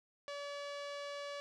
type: tone with low-pass filter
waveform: sawtooth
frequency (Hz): 572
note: D5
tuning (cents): -46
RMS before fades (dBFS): -44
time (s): 0.28-1.4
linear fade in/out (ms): 0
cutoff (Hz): 4800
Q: 1.2
effects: none